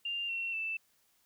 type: tone with pitch steps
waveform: sine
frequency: 2794 / 2721 / 2649 Hz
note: F7 / F7 / E7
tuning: 0 / -46 / +8 cents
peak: -33 dBFS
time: 0.05-0.77 s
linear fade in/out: 5 ms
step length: 240 ms
effects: white hiss -71 dBFS RMS until 1.25 s